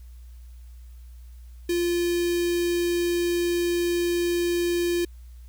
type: tone with notch filter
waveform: square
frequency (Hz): 347.2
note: F4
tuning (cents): -10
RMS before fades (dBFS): -24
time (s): 1.69-5.05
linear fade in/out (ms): 5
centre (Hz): 1100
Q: 0.95
effects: added 60 Hz sine -41 dBFS peak until 5.48 s + white hiss -63 dBFS RMS until 5.48 s